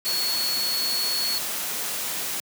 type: tone in noise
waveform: sine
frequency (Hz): 4373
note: C#8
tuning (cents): -24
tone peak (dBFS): -24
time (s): 0.06-1.38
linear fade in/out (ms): 0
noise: white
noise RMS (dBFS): -29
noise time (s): 0.05-2.4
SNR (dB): +2
effects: high-pass 150 Hz 12 dB/octave